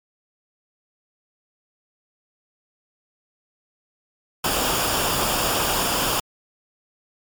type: noise with comb filter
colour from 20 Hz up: pink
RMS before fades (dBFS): -22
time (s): 4.44-6.2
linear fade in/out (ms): 5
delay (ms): 0.49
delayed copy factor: -0.6
effects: MP3 96 kbps